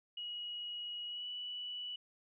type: tone with pitch glide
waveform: sine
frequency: 2904 to 2955 Hz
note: F#7 to F#7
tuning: -33 to -3 cents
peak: -40 dBFS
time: 0.17-1.96 s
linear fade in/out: 5 ms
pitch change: +30 cents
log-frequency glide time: 1.07-1.26 s
effects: none